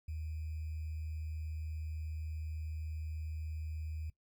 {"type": "tone with sample-and-hold", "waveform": "sine", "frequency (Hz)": 78.3, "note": "D#2", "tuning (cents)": 11, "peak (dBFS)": -38, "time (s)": [0.08, 4.1], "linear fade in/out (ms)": 5, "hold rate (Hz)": 2450, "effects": ["noise-tail reverb RT60 0.1 s tail -19 dB re dry"]}